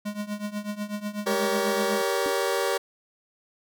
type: tone with tremolo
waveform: square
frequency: 207.7 Hz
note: G#3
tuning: in tune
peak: -27 dBFS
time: 0.05-2.02 s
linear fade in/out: 10 ms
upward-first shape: triangle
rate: 8.1 Hz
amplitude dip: 90%
type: chord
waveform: sawtooth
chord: G diminished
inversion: none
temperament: just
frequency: 392 / 470.4 / 564.5 Hz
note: G4 / Bb4 / Db5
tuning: 0 / +16 / +31 cents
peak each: -24 dBFS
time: 1.26-2.78 s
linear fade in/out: 10 ms
type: tone with exponential decay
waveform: sine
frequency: 292.1 Hz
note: D4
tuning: 9 cents flat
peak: -27 dBFS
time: 2.26-2.37 s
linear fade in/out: 0 ms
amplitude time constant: 23 ms
effects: none